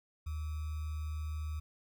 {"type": "tone with sample-and-hold", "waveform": "sine", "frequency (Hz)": 77, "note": "D#2", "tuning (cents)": -17, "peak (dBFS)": -35, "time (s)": [0.26, 1.6], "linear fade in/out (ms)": 10, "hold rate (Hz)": 1225, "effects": []}